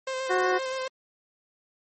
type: tone with vibrato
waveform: sawtooth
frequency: 523.3 Hz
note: C5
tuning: in tune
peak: -25 dBFS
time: 0.07-0.88 s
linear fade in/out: 5 ms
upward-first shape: square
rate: 7.7 Hz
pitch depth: 16 cents each way
type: harmonic tone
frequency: 367.7 Hz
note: F#4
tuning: 11 cents flat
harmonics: 1 / 2 / 3 / 4 / 5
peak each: -25 / -28 / -30 / -31 / -32 dBFS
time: 0.29-0.59 s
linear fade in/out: 20 ms
effects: MP3 32 kbps